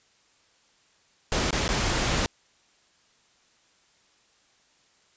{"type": "noise with dropouts", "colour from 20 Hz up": "pink", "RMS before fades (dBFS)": -25, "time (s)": [1.32, 2.26], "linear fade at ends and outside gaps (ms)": 0, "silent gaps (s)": [[1.507, 1.528], [1.679, 1.69]], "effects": ["white hiss -63 dBFS RMS until 5.16 s", "resampled to 16000 Hz"]}